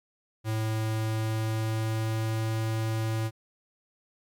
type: tone with pitch glide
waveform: square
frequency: 110 to 111.15 Hz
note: A2 to A2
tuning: 0 to +18 cents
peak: -27 dBFS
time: 0.44-3.31 s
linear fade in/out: 50 ms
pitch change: +18 cents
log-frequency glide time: 0.78-2.52 s
effects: MP3 96 kbps